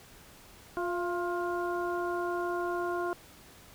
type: harmonic tone with a mistuned harmonic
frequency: 353.1 Hz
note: F4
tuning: 19 cents sharp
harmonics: 1 / 2 / 3 / 4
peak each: -32 / -36 / -37 / -39 dBFS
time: 0.77-3.13 s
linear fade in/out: 0 ms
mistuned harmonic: 2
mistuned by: -42 cents
effects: pink hiss -54 dBFS RMS until 3.74 s